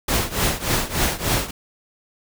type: noise with tremolo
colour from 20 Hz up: pink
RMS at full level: -18 dBFS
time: 0.08-1.51 s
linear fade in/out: 5 ms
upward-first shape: triangle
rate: 3.4 Hz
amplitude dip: 90%
effects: none